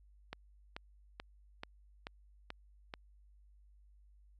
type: click train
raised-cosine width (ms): 0.3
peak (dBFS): -26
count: 7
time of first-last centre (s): 0.33-2.939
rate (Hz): 2.3
effects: added 50 Hz sine -60 dBFS peak until 4.39 s